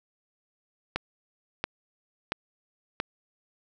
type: click train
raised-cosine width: 0.3 ms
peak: -11 dBFS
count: 4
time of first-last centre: 0.96-3.001 s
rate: 1.47 Hz
effects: none